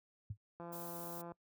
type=tone with exponential decay; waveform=sine; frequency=103.83 Hz; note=G#2; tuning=in tune; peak=-36 dBFS; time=0.3-0.37 s; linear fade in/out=5 ms; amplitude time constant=15 ms
type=click train; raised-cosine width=1 ms; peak=-35 dBFS; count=124; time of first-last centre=0.6-1.319 s; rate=171 Hz
type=noise; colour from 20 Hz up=violet; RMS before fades=-49 dBFS; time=0.72-1.22 s; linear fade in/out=10 ms
effects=noise-tail reverb RT60 0.1 s tail -24 dB re dry + high-pass 60 Hz 12 dB/octave